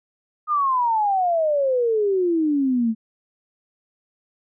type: exponential sweep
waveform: sine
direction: down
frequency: 1244.5 to 217.5 Hz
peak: -17 dBFS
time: 0.47-2.95 s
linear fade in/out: 50 ms
effects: none